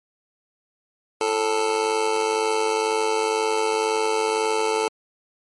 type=tone with amplitude modulation; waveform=25% pulse; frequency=440.2 Hz; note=A4; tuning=1 cent sharp; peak=-13 dBFS; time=1.21-4.88 s; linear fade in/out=2 ms; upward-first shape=sine; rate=102 Hz; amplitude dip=70%; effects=MP3 48 kbps